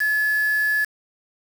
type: tone with quantisation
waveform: sine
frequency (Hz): 1712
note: A6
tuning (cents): -48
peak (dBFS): -18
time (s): 0-0.85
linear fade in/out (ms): 10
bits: 5
effects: none